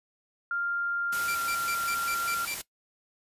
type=tone with pitch glide; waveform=sine; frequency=1396.9 to 1379.3 Hz; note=F6 to F6; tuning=0 to -22 cents; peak=-27 dBFS; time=0.51-2.45 s; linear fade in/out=2 ms; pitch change=-22 cents; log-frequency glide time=1.18-1.4 s
type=noise; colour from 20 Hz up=white; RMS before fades=-36 dBFS; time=1.12-2.62 s; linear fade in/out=10 ms
type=tone bursts; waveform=sawtooth; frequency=2349 Hz; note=D7; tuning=in tune; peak=-29 dBFS; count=7; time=1.28-2.543 s; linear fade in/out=2 ms; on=69 ms; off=130 ms
effects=noise-tail reverb RT60 0.1 s tail -19 dB re dry + resampled to 32000 Hz